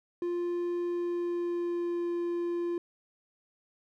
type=tone with pitch glide; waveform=triangle; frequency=349.2 to 345.8 Hz; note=F4 to F4; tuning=0 to -17 cents; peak=-27 dBFS; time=0.22-2.78 s; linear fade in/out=2 ms; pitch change=-17 cents; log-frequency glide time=0.86-2.1 s; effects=none